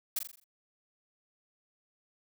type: noise with echo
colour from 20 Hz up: blue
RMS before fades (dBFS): -31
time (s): 0.16-0.19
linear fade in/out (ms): 5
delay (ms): 42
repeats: 6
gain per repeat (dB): -6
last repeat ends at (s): 0.442
effects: none